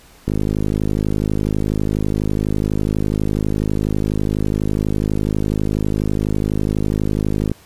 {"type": "click train", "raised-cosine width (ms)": 3, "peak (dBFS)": -6, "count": 378, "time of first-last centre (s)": [0.28, 7.516], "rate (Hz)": 52.1, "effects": ["pink hiss -47 dBFS RMS until 7.65 s", "resampled to 32000 Hz"]}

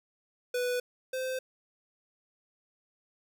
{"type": "tone pair in turn", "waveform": "square", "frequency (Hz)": [493.9, 517.5], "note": ["B4", "C5"], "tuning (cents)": [0, -19], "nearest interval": "minor second", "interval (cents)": 81, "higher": "second", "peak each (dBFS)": [-29, -32], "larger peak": "first", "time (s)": [[0.54, 0.8], [1.13, 1.39]], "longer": "neither", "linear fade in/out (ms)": 5, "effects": []}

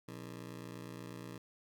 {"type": "ring-modulated tone", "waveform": "20% pulse", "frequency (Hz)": 148.1, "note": "D3", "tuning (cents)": 15, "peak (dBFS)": -37, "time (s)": [0.08, 1.38], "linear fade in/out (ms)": 5, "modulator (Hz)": 29.9, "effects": []}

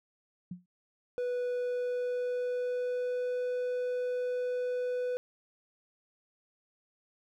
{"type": "tone with exponential decay", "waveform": "sine", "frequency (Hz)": 178.8, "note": "F3", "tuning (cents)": 41, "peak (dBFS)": -34, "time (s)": [0.51, 0.66], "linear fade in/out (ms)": 5, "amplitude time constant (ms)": 31}
{"type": "tone with pitch glide", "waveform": "triangle", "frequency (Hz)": [492.6, 496.9], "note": ["B4", "B4"], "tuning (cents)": [-5, 11], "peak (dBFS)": -28, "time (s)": [1.18, 5.17], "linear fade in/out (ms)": 0, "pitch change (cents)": 16, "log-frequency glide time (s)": [1.47, 3.41]}
{"effects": []}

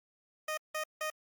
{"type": "tone bursts", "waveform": "15% pulse", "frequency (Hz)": 619, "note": "D#5", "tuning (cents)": -9, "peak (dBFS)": -27, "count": 3, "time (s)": [0.48, 1.102], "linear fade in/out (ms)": 5, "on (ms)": 94, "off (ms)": 170, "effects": ["Opus 48 kbps"]}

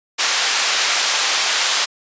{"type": "band-pass noise", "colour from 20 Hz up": "white", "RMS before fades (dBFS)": -18, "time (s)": [0.18, 1.86], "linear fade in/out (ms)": 20, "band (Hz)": [790, 5900], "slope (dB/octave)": 12, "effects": ["resampled to 16000 Hz"]}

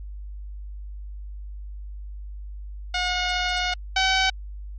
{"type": "tone pair in turn", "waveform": "10% pulse", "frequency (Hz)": [723, 760.6], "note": ["F#5", "F#5"], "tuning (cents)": [-40, 48], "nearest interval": "minor second", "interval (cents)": 88, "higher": "second", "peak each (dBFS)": [-14, -10], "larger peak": "second", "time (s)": [[2.94, 3.74], [3.96, 4.3]], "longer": "first", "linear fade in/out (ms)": 5, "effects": ["added 50 Hz sine -33 dBFS peak until 4.78 s", "MP3 32 kbps"]}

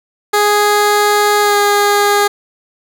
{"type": "tone with pitch glide", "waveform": "15% pulse", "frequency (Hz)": [414.9, 409.2], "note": ["G#4", "G#4"], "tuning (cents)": [-2, -26], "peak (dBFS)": -3, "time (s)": [0.33, 2.28], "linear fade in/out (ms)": 10, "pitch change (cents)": -24, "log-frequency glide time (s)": [1.41, 1.57], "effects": []}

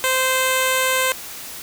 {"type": "tone with low-pass filter", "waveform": "10% pulse", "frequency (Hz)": 519, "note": "C5", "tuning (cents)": -14, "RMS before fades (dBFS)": -19, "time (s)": [0.04, 1.12], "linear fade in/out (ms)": 0, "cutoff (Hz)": 11000, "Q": 2.5, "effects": ["white hiss -34 dBFS RMS until 1.62 s"]}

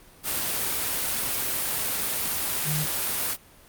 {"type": "tone in noise", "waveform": "sine", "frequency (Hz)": 151.4, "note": "D#3", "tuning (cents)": -47, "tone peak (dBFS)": -26, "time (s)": [2.64, 2.87], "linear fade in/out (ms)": 50, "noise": "white", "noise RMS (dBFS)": -27, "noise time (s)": [0.23, 3.37], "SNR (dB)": -2, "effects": ["pink hiss -52 dBFS RMS until 3.68 s", "Opus 32 kbps"]}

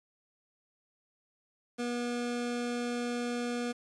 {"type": "tone", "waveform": "25% pulse", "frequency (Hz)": 241.2, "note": "B3", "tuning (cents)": -41, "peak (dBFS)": -28, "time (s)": [1.78, 3.73], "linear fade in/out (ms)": 20, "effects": ["resampled to 22050 Hz", "9-bit"]}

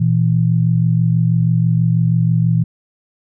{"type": "tone pair together", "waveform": "sine", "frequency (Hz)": [118.63, 164.81], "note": ["A#2", "E3"], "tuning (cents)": [31, 0], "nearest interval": "tritone", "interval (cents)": 569, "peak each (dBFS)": -14, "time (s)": [0, 2.64], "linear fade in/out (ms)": 10, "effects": []}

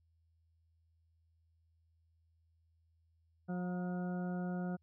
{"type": "harmonic tone with a mistuned harmonic", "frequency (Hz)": 179.5, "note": "F3", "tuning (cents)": 48, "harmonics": [1, 2, 3, 4, 5, 7, 8], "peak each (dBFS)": [-36, -47, -49, -48, -61, -59, -53], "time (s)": [3.48, 4.77], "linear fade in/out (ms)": 20, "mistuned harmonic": 5, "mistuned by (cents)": 61, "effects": ["added 82 Hz sine -70 dBFS peak until 4.82 s"]}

